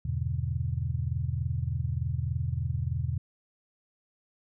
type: chord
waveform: sine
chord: E minor seventh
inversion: none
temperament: equal with one note detuned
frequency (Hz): 82.41 / 100.12 / 123.47 / 146.83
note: E2 / G2 / B2 / D3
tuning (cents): 0 / +37 / 0 / 0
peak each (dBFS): -32 / -35 / -31 / -36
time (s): 0.05-3.18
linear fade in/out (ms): 5
effects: none